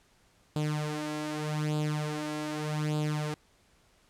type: tone with flanger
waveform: sawtooth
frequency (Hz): 151.6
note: D#3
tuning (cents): -45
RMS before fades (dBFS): -32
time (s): 0.56-3.34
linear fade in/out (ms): 0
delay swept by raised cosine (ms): 0.25 to 3.65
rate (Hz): 0.83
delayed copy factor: +0.7
effects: pink hiss -65 dBFS RMS until 4.09 s + low-pass 10000 Hz 12 dB/octave